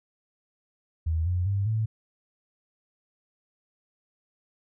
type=tone with pitch steps; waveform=sine; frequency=80.6 / 89.43 / 99.23 / 110.1 Hz; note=E2 / F2 / G2 / A2; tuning=-38 / +42 / +22 / +2 cents; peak=-23 dBFS; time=1.06-1.86 s; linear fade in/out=10 ms; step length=200 ms; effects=none